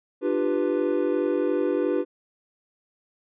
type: chord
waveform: triangle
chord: G dominant seventh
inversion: second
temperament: equal with one note detuned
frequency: 297.9 / 349.2 / 392 / 493.9 Hz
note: D4 / F4 / G4 / B4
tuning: +25 / 0 / 0 / 0 cents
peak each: -25 dBFS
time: 0.21-2.05 s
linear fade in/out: 50 ms
effects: resampled to 8000 Hz